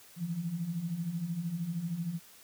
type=beating tone pair; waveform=sine; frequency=159.4 / 172.4 Hz; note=D#3 / F3; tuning=+42 / -22 cents; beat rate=13 Hz; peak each=-39 / -33 dBFS; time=0.16-2.2 s; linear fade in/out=50 ms; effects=white hiss -56 dBFS RMS until 2.43 s + high-pass 60 Hz 12 dB/octave